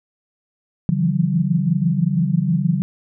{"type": "tone cluster", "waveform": "sine", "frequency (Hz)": [142.2, 164.9, 171, 190.3], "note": ["C#3", "E3", "F3", "F#3"], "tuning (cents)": [45, 1, -36, 49], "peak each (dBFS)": -21, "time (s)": [0.89, 2.82], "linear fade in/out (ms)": 0, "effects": []}